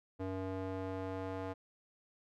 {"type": "tone with band-pass filter sweep", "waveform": "square", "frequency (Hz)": 94.6, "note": "F#2", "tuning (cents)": 39, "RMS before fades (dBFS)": -40, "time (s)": [0.19, 1.54], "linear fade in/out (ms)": 20, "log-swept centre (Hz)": [430, 650], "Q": 0.99, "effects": []}